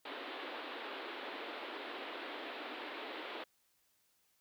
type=band-pass noise; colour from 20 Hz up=pink; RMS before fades=-45 dBFS; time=0.05-3.44 s; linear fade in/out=5 ms; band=280 to 3900 Hz; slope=48 dB/octave; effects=white hiss -75 dBFS RMS until 4.4 s